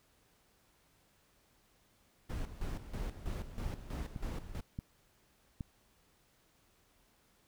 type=noise with tremolo; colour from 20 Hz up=brown; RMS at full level=-38 dBFS; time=2.29-4.61 s; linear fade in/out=10 ms; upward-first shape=square; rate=3.1 Hz; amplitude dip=70%
type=clicks; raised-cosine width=5 ms; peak=-27 dBFS; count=3; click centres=4.162 / 4.789 / 5.608 s
effects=pink hiss -70 dBFS RMS until 7.47 s